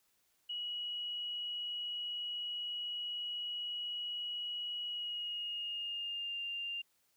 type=tone with pitch glide; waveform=sine; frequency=2914 to 2795 Hz; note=F#7 to F7; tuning=-27 to +1 cents; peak=-37 dBFS; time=0.49-6.82 s; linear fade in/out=10 ms; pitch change=-72 cents; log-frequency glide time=4.87-6.39 s; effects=white hiss -75 dBFS RMS until 7.16 s